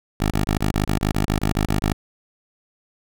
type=tone bursts; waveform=10% pulse; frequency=51.5 Hz; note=G#1; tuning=14 cents flat; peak=-10 dBFS; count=13; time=0.2-1.93 s; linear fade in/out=5 ms; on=110 ms; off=25 ms; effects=none